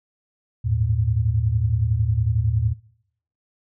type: tone cluster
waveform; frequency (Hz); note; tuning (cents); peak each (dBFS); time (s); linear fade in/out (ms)
sine; 79.2 / 101.9 / 112.8; D#2 / G#2 / A2; +31 / -32 / +44; -24 / -25 / -20; 0.64-2.74; 20
effects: noise-tail reverb RT60 0.7 s tail -23 dB re dry